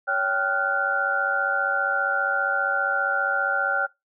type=tone cluster; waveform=sine; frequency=561 / 780 / 1398 / 1493 Hz; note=C#5 / G5 / F6 / F#6; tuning=+21 / -9 / +1 / +15 cents; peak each=-30 / -28 / -24 / -26 dBFS; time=0.07-3.87 s; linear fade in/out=20 ms; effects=noise-tail reverb RT60 0.2 s tail -22 dB re dry